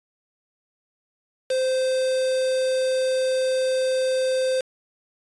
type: tone with quantisation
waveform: triangle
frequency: 519 Hz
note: C5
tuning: 14 cents flat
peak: -18 dBFS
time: 1.5-4.61 s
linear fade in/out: 5 ms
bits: 5
effects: resampled to 22050 Hz